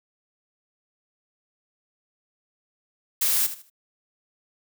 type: noise with echo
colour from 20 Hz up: blue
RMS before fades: -22 dBFS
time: 3.21-3.47 s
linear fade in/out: 10 ms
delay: 77 ms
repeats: 3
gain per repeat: -12 dB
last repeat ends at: 3.701 s
effects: none